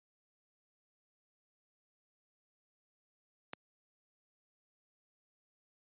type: click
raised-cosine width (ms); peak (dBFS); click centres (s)
0.3; -24; 3.534
effects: high-pass 150 Hz 12 dB/octave + resampled to 8000 Hz